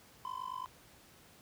triangle tone with amplitude modulation, 1020 Hz, C6, 44 cents flat, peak -33 dBFS, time 0.25-0.66 s, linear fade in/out 0 ms, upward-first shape sine, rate 49 Hz, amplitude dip 95%, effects pink hiss -60 dBFS RMS until 1.41 s + high-pass 60 Hz 12 dB/octave

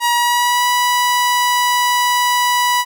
sawtooth tone with pitch glide, 956 to 981.2 Hz, A#5 to B5, +43 to -12 cents, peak -9 dBFS, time 0-2.85 s, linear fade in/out 50 ms, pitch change +45 cents, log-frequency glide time 0.13-0.68 s, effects none

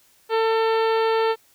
harmonic tone, 447.8 Hz, A4, 30 cents sharp, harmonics 1 / 2 / 3 / 4 / 5 / 6 / 7 / 8 / 9 / 10, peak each -19 / -24 / -29 / -33 / -38 / -37 / -38 / -41 / -43 / -41 dBFS, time 0.29-1.36 s, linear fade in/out 50 ms, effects white hiss -58 dBFS RMS until 1.54 s

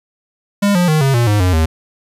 square tone with pitch steps, 202.4 / 177.22 / 155.17 / 135.87 / 118.97 / 104.17 / 91.21 / 79.86 Hz, G#3 / F3 / D#3 / C#3 / A#2 / G#2 / F#2 / D#2, -44 / +26 / -4 / -34 / +36 / +6 / -24 / +46 cents, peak -11 dBFS, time 0.62-1.66 s, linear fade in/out 10 ms, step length 130 ms, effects resampled to 32000 Hz

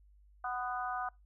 harmonic tone with a mistuned harmonic, 247.6 Hz, B3, 5 cents sharp, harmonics 3 / 4 / 5 / 6, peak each -37 / -44 / -39 / -42 dBFS, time 0.44-1.09 s, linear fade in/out 5 ms, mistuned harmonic 4, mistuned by +19 cents, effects noise-tail reverb RT60 0.2 s tail -24 dB re dry + added 50 Hz sine -59 dBFS peak until 1.25 s

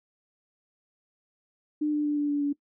sine tone with pitch steps, 300.1 / 297.3 / 294.6 / 291.9 / 289.2 / 286.5 Hz, D4 / D4 / D4 / D4 / D4 / D4, +38 / +21 / +6 / -10 / -27 / -43 cents, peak -23 dBFS, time 1.81-2.53 s, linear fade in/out 10 ms, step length 120 ms, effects noise-tail reverb RT60 0.1 s tail -20 dB re dry

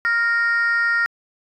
sine tone pair together, 1403.3 / 1856 Hz, F6 / A#6, +8 / -8 cents, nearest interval perfect fourth, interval 484 cents, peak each -17 dBFS, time 0.05-1.06 s, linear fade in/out 0 ms, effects tanh soft clip ceiling -13 dBFS

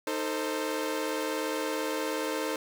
sawtooth chord, A diminished, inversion second, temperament equal with one note detuned, 311.1 / 446.1 / 523.3 Hz, Eb4 / A4 / C5, 0 / +24 / 0 cents, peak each -30 dBFS, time 0.07-2.56 s, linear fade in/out 2 ms, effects none

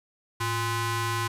sawtooth ring-modulated tone, 462 Hz, A#4, 16 cents flat, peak -19 dBFS, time 0.4-1.28 s, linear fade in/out 10 ms, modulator 571 Hz, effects resampled to 32000 Hz

